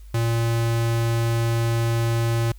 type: tone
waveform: square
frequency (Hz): 115.7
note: A#2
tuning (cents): -13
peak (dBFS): -20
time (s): 0.14-2.52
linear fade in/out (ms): 5
effects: added 50 Hz sine -39 dBFS peak until 2.58 s + white hiss -59 dBFS RMS until 2.58 s